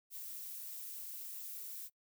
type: noise with amplitude modulation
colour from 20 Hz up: violet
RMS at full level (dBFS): -44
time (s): 0.1-1.9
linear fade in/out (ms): 50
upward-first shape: sine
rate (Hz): 209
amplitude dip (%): 45
effects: noise-tail reverb RT60 0.1 s tail -22 dB re dry